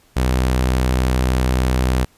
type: tone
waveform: sawtooth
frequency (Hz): 63.4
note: B1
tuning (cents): +46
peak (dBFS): -11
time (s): 0.16-2.05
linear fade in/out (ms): 10
effects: pink hiss -55 dBFS RMS until 2.17 s + resampled to 32000 Hz